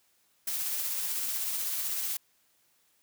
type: noise with tremolo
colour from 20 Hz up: blue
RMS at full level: -31 dBFS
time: 0.47-2.17 s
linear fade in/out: 5 ms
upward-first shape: triangle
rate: 16 Hz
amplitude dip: 30%
effects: white hiss -69 dBFS RMS until 3.02 s + high-pass 60 Hz 12 dB/octave